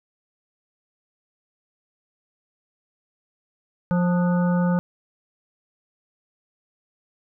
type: harmonic tone with a mistuned harmonic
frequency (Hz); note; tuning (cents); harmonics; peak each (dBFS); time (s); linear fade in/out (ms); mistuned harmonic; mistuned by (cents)
176.6; F3; +20; 1 / 3 / 5 / 7 / 8; -18 / -28 / -32 / -35 / -36; 3.91-4.79; 0; 8; +77
effects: none